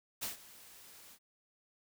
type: noise with ADSR envelope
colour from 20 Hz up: white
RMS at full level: -37 dBFS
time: 0.21-1.19 s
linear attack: 23 ms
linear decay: 130 ms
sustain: -19 dB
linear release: 62 ms
effects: none